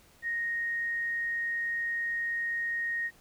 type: tone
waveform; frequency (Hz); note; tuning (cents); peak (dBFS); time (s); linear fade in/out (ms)
sine; 1864.7; A#6; 0; -29; 0.22-3.11; 50
effects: pink hiss -60 dBFS RMS until 3.2 s